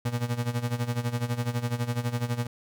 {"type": "tone with tremolo", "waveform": "35% pulse", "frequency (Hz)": 120.1, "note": "B2", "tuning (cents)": -48, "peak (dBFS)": -22, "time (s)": [0.05, 2.47], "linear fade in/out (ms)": 5, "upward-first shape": "sine", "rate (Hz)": 12, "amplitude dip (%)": 80, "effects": []}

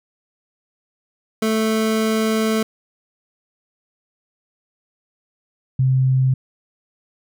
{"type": "tone pair in turn", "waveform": ["25% pulse", "sine"], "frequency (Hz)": [220, 130.81], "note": ["A3", "C3"], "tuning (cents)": [0, 0], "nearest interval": "major sixth", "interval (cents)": 900, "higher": "first", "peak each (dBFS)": [-13, -13], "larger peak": "neither", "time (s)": [[1.42, 2.63], [5.79, 6.34]], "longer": "first", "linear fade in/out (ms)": 5, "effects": []}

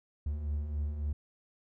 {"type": "beating tone pair", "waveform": "triangle", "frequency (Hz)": [70.9, 74.5], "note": ["C#2", "D2"], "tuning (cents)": [40, 25], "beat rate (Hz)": 3.6, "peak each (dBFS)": [-39, -30], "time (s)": [0.26, 1.13], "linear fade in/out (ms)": 5, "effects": []}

